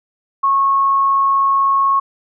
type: tone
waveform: sine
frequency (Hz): 1096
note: C#6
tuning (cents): -20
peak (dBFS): -11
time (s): 0.43-2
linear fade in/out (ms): 10
effects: none